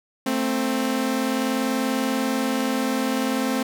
sawtooth tone pair together, 221.9 / 262.4 Hz, A3 / C4, +15 / +5 cents, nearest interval minor third, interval 290 cents, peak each -22 / -19 dBFS, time 0.26-3.63 s, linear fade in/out 5 ms, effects none

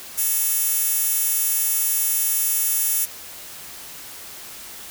10% pulse tone with high-pass filter, 440 Hz, A4, in tune, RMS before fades -21 dBFS, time 0.17-3.06 s, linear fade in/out 20 ms, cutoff 11000 Hz, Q 0.97, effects white hiss -38 dBFS RMS until 4.9 s

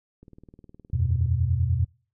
click train, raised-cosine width 3 ms, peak -35 dBFS, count 21, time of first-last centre 0.23-1.261 s, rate 19.4 Hz
sine chord, E suspended second, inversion none, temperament equal, 82.41 / 92.5 / 123.47 Hz, E2 / F#2 / B2, 0 / 0 / 0 cents, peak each -25 dBFS, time 0.93-1.85 s, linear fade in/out 5 ms
effects noise-tail reverb RT60 0.4 s tail -25 dB re dry

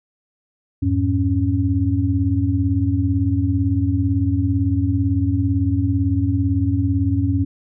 sine tone cluster, 86.9 / 104.8 / 276.3 Hz, F2 / G#2 / C#4, -8 / +16 / -6 cents, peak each -20 dBFS, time 0.82-7.45 s, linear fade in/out 10 ms, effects none

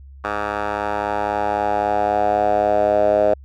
10% pulse tone with band-pass filter sweep, 103.83 Hz, G#2, in tune, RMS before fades -19 dBFS, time 0.24-3.34 s, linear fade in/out 5 ms, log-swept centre 1100 to 600 Hz, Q 5.3, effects added 68 Hz sine -38 dBFS peak until 3.44 s

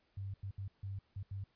sine tone bursts at uneven times, 98 Hz, G2, in tune, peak -39 dBFS, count 6, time 0.17-0.34 / 0.43-0.51 / 0.58-0.68 / 0.83-0.99 / 1.16-1.23 / 1.31-1.44 s, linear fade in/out 5 ms, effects pink hiss -75 dBFS RMS until 1.55 s + resampled to 11025 Hz

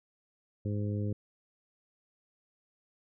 harmonic tone, 103.5 Hz, G#2, 5 cents flat, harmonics 1 / 2 / 3 / 4 / 5, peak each -31 / -37 / -41 / -43 / -45 dBFS, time 0.65-1.13 s, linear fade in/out 5 ms, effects none

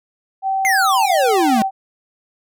sine tone, 772 Hz, G5, 27 cents flat, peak -16 dBFS, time 0.42-1.71 s, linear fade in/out 50 ms
square exponential sweep, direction down, 2166 to 207.7 Hz, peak -15 dBFS, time 0.65-1.62 s, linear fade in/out 0 ms
effects none

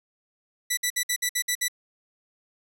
10% pulse tone bursts, 1972 Hz, B6, 3 cents flat, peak -14 dBFS, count 8, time 0.7-1.683 s, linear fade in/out 10 ms, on 73 ms, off 57 ms, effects none

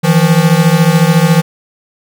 square beating tone pair, 158.3 / 172.3 Hz, D#3 / F3, +30 / -23 cents, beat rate 14 Hz, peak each -10 dBFS, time 0.03-1.42 s, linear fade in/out 20 ms, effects none

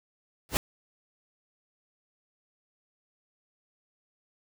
pink noise with exponential growth, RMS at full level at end -19 dBFS, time 0.49-0.57 s, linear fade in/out 0 ms, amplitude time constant 17 ms, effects none

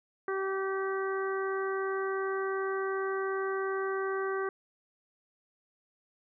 harmonic tone, 386.1 Hz, G4, 26 cents flat, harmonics 1 / 2 / 3 / 4 / 5, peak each -31 / -42 / -37 / -39 / -44 dBFS, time 0.28-4.49 s, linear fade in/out 2 ms, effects none

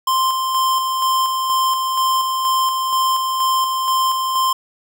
square tone with tremolo, 1046.5 Hz, C6, in tune, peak -15 dBFS, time 0.07-4.53 s, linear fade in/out 5 ms, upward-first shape square, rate 2.1 Hz, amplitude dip 35%, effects none

